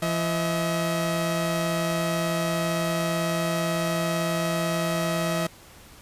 sawtooth tone pair together, 169.25 / 639 Hz, E3 / D#5, +46 / +46 cents, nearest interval octave + major seventh, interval 2300 cents, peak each -22 / -23 dBFS, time 0.02-5.47 s, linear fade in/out 5 ms, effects pink hiss -49 dBFS RMS until 6.01 s + resampled to 32000 Hz

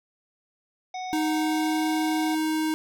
harmonic tone, 740 Hz, F#5, in tune, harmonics 1 / 3 / 5 / 7 / 8, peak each -31 / -41 / -45 / -48 / -49 dBFS, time 0.94-2.35 s, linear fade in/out 5 ms
square tone with pitch glide, 311.1 to 313.3 Hz, D#4 to D#4, 0 to +12 cents, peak -24 dBFS, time 1.13-2.74 s, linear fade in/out 0 ms, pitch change +12 cents, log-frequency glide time 1.36-1.87 s
effects none

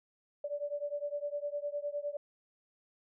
sine beating tone pair, 577 / 586.8 Hz, D5 / D5, -31 / -2 cents, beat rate 9.8 Hz, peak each -37 / -38 dBFS, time 0.44-2.17 s, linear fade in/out 5 ms, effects none

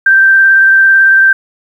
sine tone with vibrato, 1568 Hz, G6, in tune, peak -3 dBFS, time 0.06-1.33 s, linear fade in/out 5 ms, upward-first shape triangle, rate 18 Hz, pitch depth 15 cents each way, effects 7-bit

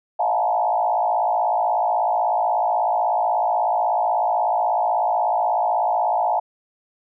sine tone with frequency modulation, 785 Hz, G5, 2 cents sharp, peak -17 dBFS, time 0.19-6.4 s, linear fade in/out 10 ms, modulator 56.3 Hz, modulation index 2.4, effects none

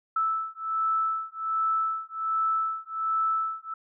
sine beating tone pair, 1314 / 1315.3 Hz, E6 / E6, -6 / -4 cents, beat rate 1.3 Hz, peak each -28 / -28 dBFS, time 0.16-3.74 s, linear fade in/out 5 ms, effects none

